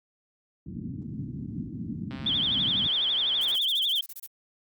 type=low-pass noise; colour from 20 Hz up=white; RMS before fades=-34 dBFS; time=0.66-2.88 s; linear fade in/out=10 ms; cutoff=280 Hz; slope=48 dB/octave
type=click train; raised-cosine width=0.3 ms; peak=-27 dBFS; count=193; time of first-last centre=2.11-3.554 s; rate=133 Hz
type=tone with vibrato; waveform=sine; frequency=3332 Hz; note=G#7; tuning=5 cents sharp; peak=-23 dBFS; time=2.26-4.01 s; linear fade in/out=5 ms; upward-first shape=triangle; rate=12 Hz; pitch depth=180 cents each way
type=noise bursts; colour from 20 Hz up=violet; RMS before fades=-39 dBFS; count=13; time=3.41-4.266 s; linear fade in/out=5 ms; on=40 ms; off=28 ms
effects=high-pass 100 Hz 12 dB/octave + Opus 48 kbps